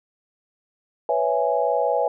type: chord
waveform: sine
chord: C# minor seventh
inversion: third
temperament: equal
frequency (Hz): 493.9 / 554.4 / 659.3 / 830.6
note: B4 / C#5 / E5 / G#5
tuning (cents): 0 / 0 / 0 / 0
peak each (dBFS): -24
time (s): 1.09-2.08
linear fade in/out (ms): 2
effects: none